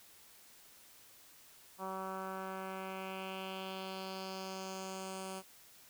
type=tone with low-pass filter sweep; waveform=10% pulse; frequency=189.9 Hz; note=F#3; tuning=45 cents sharp; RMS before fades=-43 dBFS; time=1.78-5.43 s; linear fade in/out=50 ms; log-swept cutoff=1100 to 10000 Hz; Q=2.5; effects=white hiss -60 dBFS RMS until 5.89 s